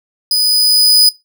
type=tone with level ramp; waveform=40% pulse; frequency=4978 Hz; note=D#8; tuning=in tune; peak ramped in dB=-9 to -3 dBFS; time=0.31-1.09 s; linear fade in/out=2 ms; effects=noise-tail reverb RT60 0.2 s tail -20 dB re dry